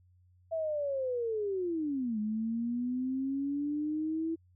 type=linear two-way sweep; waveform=sine; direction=down then up; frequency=662 to 210 to 329.8 Hz; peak=-30 dBFS; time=0.51-4.36 s; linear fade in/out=20 ms; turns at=2.19 s; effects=added 90 Hz sine -61 dBFS peak until 4.55 s